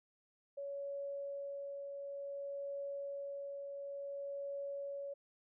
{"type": "tone with tremolo", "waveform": "sine", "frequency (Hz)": 561, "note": "C#5", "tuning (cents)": 21, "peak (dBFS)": -39, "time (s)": [0.57, 5.14], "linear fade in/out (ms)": 10, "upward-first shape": "triangle", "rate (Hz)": 0.56, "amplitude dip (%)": 35, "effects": []}